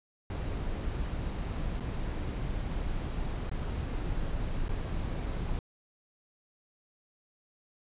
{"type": "noise with dropouts", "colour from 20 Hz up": "brown", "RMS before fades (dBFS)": -33, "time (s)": [0.3, 5.59], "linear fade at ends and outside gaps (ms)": 1, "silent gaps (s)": [[1.798, 1.806], [3.496, 3.514], [4.682, 4.692]], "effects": ["resampled to 8000 Hz"]}